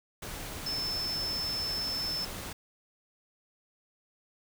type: tone in noise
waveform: sine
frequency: 5274 Hz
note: E8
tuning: in tune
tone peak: -31 dBFS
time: 0.66-2.25 s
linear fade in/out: 5 ms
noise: pink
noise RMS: -40 dBFS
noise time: 0.22-2.53 s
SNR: +6 dB
effects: none